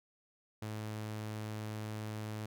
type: tone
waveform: sawtooth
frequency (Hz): 107.6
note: A2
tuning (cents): -38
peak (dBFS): -35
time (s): 0.62-2.46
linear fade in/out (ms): 5
effects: none